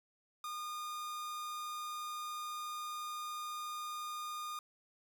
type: tone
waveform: 45% pulse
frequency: 1219 Hz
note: D#6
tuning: 36 cents flat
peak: -40 dBFS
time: 0.44-4.59 s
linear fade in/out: 2 ms
effects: none